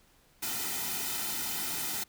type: noise with comb filter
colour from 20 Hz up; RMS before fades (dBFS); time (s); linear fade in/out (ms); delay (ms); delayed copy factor
white; -34; 0.42-2.04; 10; 1.8; -0.75
effects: pink hiss -64 dBFS RMS until 2.08 s